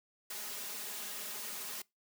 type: noise with comb filter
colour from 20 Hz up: white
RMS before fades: -42 dBFS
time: 0.3-1.82 s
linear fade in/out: 5 ms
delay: 4.8 ms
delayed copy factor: +0.8
effects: noise-tail reverb RT60 0.2 s tail -23 dB re dry + high-pass 200 Hz 12 dB/octave